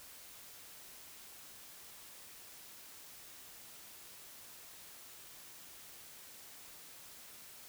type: silence
effects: white hiss -54 dBFS RMS until 7.68 s